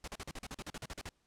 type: noise bursts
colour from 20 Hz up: pink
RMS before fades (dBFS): -43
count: 14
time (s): 0.04-1.091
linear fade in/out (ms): 2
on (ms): 37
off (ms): 41
effects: pink hiss -75 dBFS RMS until 1.26 s + low-pass 9000 Hz 12 dB/octave